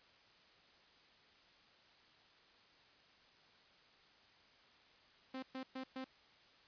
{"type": "tone bursts", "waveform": "sawtooth", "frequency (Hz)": 261.6, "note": "C4", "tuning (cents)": 0, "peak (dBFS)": -39, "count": 4, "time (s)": [5.34, 6.044], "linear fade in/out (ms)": 5, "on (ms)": 86, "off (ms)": 120, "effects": ["white hiss -66 dBFS RMS until 6.67 s", "resampled to 11025 Hz"]}